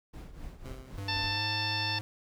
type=noise with tremolo; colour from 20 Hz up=brown; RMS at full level=-41 dBFS; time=0.13-1.39 s; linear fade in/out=10 ms; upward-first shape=triangle; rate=3.9 Hz; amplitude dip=75%
type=tone with exponential decay; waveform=15% pulse; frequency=130.2 Hz; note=C3; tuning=8 cents flat; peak=-36 dBFS; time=0.65-1.53 s; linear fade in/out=2 ms; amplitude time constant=190 ms
type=tone with pitch glide; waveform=square; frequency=98.9 to 105.39 Hz; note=G2 to G#2; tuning=+16 to +26 cents; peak=-37 dBFS; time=0.98-2.01 s; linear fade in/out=0 ms; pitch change=+110 cents; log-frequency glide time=1.25-1.42 s
type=harmonic tone; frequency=889 Hz; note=A5; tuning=18 cents sharp; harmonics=1 / 2 / 3 / 4 / 5 / 6; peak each=-37 / -37 / -37 / -37 / -37 / -37 dBFS; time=1.08-1.99 s; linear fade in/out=5 ms
effects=none